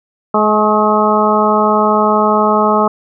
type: harmonic tone with a mistuned harmonic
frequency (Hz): 212.1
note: G#3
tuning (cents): +37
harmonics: 1 / 2 / 3 / 4 / 5 / 6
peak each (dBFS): -16 / -16 / -16 / -16 / -16 / -16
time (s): 0.34-2.88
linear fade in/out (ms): 5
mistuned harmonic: 5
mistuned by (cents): +31
effects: none